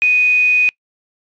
sine tone with quantisation, 2489 Hz, D#7, in tune, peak -10 dBFS, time 0.02-0.69 s, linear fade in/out 0 ms, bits 5, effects noise-tail reverb RT60 0.1 s tail -26 dB re dry + resampled to 16000 Hz

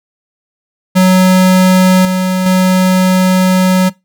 square tone with level steps, 185.4 Hz, F#3, 4 cents sharp, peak -5 / -11 / -7 dBFS, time 0.95-3.9 s, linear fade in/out 20 ms, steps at 2.05 / 2.46 s, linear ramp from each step 2 ms, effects noise-tail reverb RT60 0.2 s tail -21 dB re dry

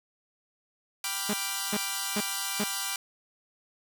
5% pulse chord, G dominant seventh, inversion none, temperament equal, 784 / 987.8 / 1174.7 / 1396.9 Hz, G5 / B5 / D6 / F6, 0 / 0 / 0 / 0 cents, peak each -24 dBFS, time 1.04-2.96 s, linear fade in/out 2 ms
sawtooth tone bursts, 207.7 Hz, G#3, in tune, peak -23 dBFS, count 4, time 1.29-2.64 s, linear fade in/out 5 ms, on 45 ms, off 390 ms
effects none

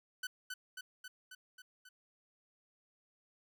sawtooth tone with echo, 1504 Hz, F#6, 28 cents sharp, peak -34 dBFS, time 0.23-0.27 s, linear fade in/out 5 ms, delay 270 ms, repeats 6, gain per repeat -3 dB, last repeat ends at 1.89 s, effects none

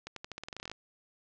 accelerating click train, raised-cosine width 0.2 ms, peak -23 dBFS, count 15, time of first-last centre 0.07-0.716 s, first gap 93 ms, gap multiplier 0.88, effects low-pass 7000 Hz 12 dB/octave

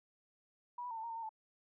sine tone with pitch steps, 971 / 984 / 911 / 886 / 931 / 904 / 917 / 877 Hz, B5 / B5 / A#5 / A5 / A#5 / A5 / A#5 / A5, -30 / -7 / -40 / +12 / -2 / +47 / -29 / -6 cents, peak -40 dBFS, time 0.78-1.292 s, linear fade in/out 5 ms, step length 64 ms, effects none

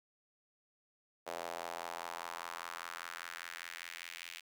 sawtooth tone with high-pass filter sweep, 85 Hz, F2, 46 cents flat, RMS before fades -45 dBFS, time 1.26-4.41 s, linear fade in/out 20 ms, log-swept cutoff 600 to 2500 Hz, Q 2, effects none

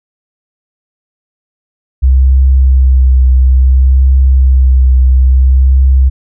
sine tone with vibrato, 65 Hz, C2, 11 cents flat, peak -3 dBFS, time 2.02-6.1 s, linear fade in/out 20 ms, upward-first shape triangle, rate 0.59 Hz, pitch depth 30 cents each way, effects none

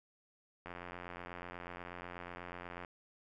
click train, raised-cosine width 0.5 ms, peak -30 dBFS, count 194, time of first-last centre 0.66-2.848 s, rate 88.2 Hz, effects none

